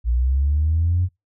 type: linear sweep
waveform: sine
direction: up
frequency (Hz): 56.8 to 92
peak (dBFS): -15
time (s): 0.04-1.09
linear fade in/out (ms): 50
effects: noise-tail reverb RT60 0.2 s tail -25 dB re dry + tanh soft clip ceiling -11 dBFS